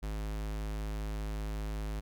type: tone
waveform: square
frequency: 52.6 Hz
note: G#1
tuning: 23 cents sharp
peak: -35 dBFS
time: 0.02-2.01 s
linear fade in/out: 20 ms
effects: none